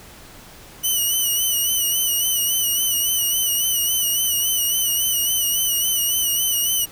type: tone with vibrato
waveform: 5% pulse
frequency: 2960 Hz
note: F#7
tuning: in tune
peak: -10 dBFS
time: 0.83-6.86 s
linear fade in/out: 20 ms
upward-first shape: sine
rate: 3.6 Hz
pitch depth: 58 cents each way
effects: pink hiss -43 dBFS RMS until 6.91 s